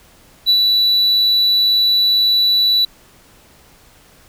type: tone with ADSR envelope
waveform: triangle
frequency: 3951 Hz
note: B7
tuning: in tune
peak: -6 dBFS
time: 0.46-2.85 s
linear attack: 34 ms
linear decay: 73 ms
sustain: -3 dB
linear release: 4 ms
effects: tanh soft clip ceiling -3 dBFS + pink hiss -48 dBFS RMS until 4.28 s